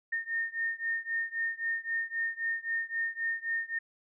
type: beating tone pair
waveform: sine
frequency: 1827 / 1830.8 Hz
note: A#6 / A#6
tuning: -35 / -32 cents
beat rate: 3.8 Hz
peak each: -33 / -34 dBFS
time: 0.12-3.79 s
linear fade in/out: 10 ms
effects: none